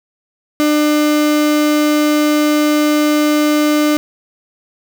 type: tone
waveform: 35% pulse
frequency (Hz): 300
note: D4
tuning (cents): +37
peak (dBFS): -9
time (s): 0.6-3.97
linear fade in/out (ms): 0
effects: none